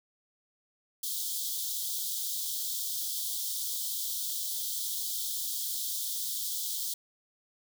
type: high-pass noise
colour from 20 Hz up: white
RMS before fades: -34 dBFS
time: 1.03-6.94 s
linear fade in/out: 5 ms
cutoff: 3200 Hz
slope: 96 dB/octave
effects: none